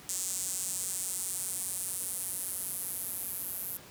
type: tone with high-pass filter sweep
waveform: sawtooth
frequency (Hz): 185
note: F#3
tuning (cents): 0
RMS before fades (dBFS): -36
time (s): 0.09-3.77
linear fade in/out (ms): 2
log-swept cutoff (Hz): 7500 to 12000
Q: 2.8
effects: pink hiss -51 dBFS RMS until 3.9 s + high-pass 80 Hz 12 dB/octave